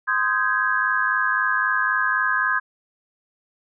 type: chord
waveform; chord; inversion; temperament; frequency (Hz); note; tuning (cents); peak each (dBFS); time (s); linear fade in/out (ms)
sine; Ab major seventh; first; just; 1038.3 / 1245.9 / 1557.4 / 1661.2; C6 / Eb6 / G6 / Ab6; -14 / +2 / -12 / 0; -25 / -26 / -24 / -22; 0.07-2.6; 20
effects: none